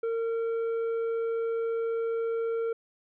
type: tone with tanh clipping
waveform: sine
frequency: 457.3 Hz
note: A#4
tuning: 33 cents flat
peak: -28 dBFS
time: 0.03-2.73 s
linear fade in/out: 5 ms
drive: 6 dB
effects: none